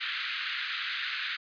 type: band-pass noise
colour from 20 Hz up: pink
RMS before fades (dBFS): -34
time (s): 0-1.37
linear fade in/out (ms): 20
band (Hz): 1400 to 4200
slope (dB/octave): 48
effects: resampled to 11025 Hz